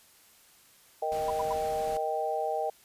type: chord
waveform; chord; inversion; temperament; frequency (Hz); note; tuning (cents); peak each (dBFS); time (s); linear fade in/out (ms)
sine; Eb major; second; equal with one note detuned; 466.2 / 624.1 / 784; Bb4 / Eb5 / G5; 0 / +5 / 0; -34 / -32 / -31; 1.02-2.7; 5
type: noise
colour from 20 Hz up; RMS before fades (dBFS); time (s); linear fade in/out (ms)
pink; -44; 1.12-1.97; 0
type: tone bursts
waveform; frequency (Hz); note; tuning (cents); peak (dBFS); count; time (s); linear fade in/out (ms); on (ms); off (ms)
sine; 986; B5; -3; -30; 3; 1.28-1.528; 5; 24; 88
effects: white hiss -59 dBFS RMS until 2.84 s + resampled to 32000 Hz